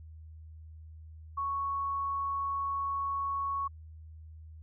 sine tone, 1108.7 Hz, C#6, in tune, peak -30 dBFS, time 1.37-3.68 s, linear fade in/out 10 ms, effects added 79 Hz sine -46 dBFS peak until 4.62 s

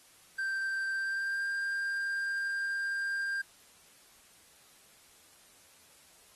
triangle tone with pitch glide, 1568 to 1594.5 Hz, G6 to G6, 0 to +29 cents, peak -29 dBFS, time 0.38-3.42 s, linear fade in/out 10 ms, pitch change +29 cents, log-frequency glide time 0.93-1.46 s, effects white hiss -60 dBFS RMS until 6.35 s + AAC 32 kbps

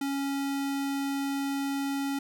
square tone, 277.2 Hz, C#4, in tune, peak -29 dBFS, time 0.01-2.19 s, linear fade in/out 5 ms, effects none

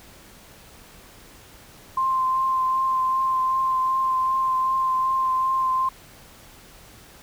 sine tone with vibrato, 1046.5 Hz, C6, in tune, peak -19 dBFS, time 1.97-5.89 s, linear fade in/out 5 ms, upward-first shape triangle, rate 2.6 Hz, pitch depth 17 cents each way, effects pink hiss -48 dBFS RMS until 7.22 s

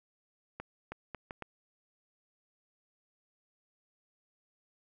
accelerating click train, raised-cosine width 0.5 ms, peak -25 dBFS, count 5, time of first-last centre 0.6-1.423 s, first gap 320 ms, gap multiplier 0.71, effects none

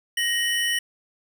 square tone pair together, 1879.8 / 2984 Hz, A#6 / F#7, +14 / +14 cents, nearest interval minor sixth, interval 800 cents, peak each -25 dBFS, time 0.17-0.79 s, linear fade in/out 5 ms, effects none

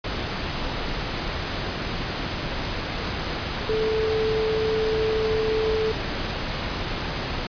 sine tone in noise, 438.3 Hz, A4, 7 cents flat, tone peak -21 dBFS, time 3.69-5.92 s, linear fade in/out 5 ms, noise pink, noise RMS -28 dBFS, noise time 0.04-7.47 s, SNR +4 dB, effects resampled to 11025 Hz

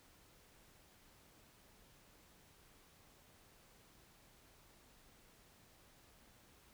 silence, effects pink hiss -66 dBFS RMS until 6.73 s

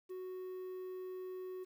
triangle tone with quantisation, 370 Hz, F#4, in tune, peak -40 dBFS, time 0.09-1.65 s, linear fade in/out 20 ms, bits 11, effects none

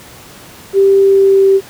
sine tone with pitch glide, 392 to 388.8 Hz, G4 to G4, 0 to -14 cents, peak -5 dBFS, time 0.73-1.61 s, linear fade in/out 50 ms, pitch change -14 cents, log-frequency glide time 1.02-1.5 s, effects pink hiss -36 dBFS RMS until 1.69 s + high-pass 80 Hz 12 dB/octave

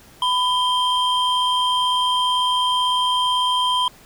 triangle tone pair together, 1000 / 3169 Hz, B5 / G7, +21 / +18 cents, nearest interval octave + minor sixth, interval 1997 cents, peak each -17 / -19 dBFS, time 0.22-3.88 s, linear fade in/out 2 ms, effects pink hiss -48 dBFS RMS until 4.05 s

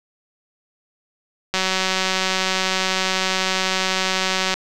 click train, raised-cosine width 0.2 ms, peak -3 dBFS, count 565, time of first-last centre 1.54-4.54 s, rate 188 Hz, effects none

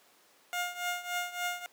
15% pulse tone with tremolo, 710 Hz, F5, 28 cents sharp, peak -23 dBFS, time 0.53-1.66 s, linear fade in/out 0 ms, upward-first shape triangle, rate 3.5 Hz, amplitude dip 85%, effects pink hiss -62 dBFS RMS until 1.72 s + high-pass 400 Hz 12 dB/octave

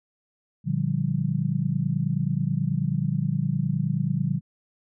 sine chord, G minor seventh, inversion first, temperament just, 117.6 / 147 / 176.4 / 196 Hz, Bb2 / D3 / F3 / G3, +16 / +2 / +18 / 0 cents, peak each -30 / -25 / -28 / -30 dBFS, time 0.64-4.41 s, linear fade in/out 50 ms, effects none

